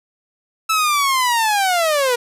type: linear sweep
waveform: sawtooth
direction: down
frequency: 1318.5 to 471.5 Hz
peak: -11 dBFS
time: 0.69-2.16 s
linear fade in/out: 10 ms
effects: resampled to 32000 Hz + 8-bit